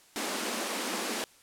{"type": "high-pass noise", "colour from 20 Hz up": "pink", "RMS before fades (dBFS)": -33, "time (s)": [0.16, 1.24], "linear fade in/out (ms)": 0, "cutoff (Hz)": 200, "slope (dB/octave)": 96, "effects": ["white hiss -59 dBFS RMS until 1.42 s", "low-pass 11000 Hz 12 dB/octave"]}